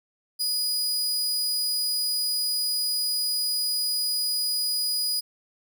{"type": "tone", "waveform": "sawtooth", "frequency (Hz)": 4930, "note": "D#8", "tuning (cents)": -17, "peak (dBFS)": -21, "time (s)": [0.39, 5.21], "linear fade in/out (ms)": 20, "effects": []}